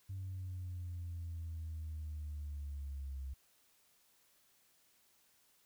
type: exponential sweep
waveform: sine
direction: down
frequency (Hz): 96.4 to 66.2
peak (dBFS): -39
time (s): 0.09-3.34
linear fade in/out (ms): 10
effects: tanh soft clip ceiling -37 dBFS + white hiss -71 dBFS RMS until 5.65 s